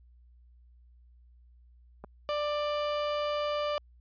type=clicks; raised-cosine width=1 ms; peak=-29 / -32 dBFS; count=2; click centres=2.04 / 2.045 s
type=tone; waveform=30% pulse; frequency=591 Hz; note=D5; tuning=11 cents sharp; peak=-26 dBFS; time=2.29-3.78 s; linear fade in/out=0 ms
effects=added 60 Hz sine -55 dBFS peak until 4 s + resampled to 11025 Hz